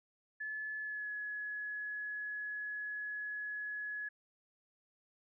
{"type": "tone with pitch glide", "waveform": "sine", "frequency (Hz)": [1723, 1691.4], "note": ["A6", "G#6"], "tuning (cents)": [-37, 31], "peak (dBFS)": -38, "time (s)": [0.4, 4.09], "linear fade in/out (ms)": 10, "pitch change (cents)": -32, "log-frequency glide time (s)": [0.79, 1.1], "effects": []}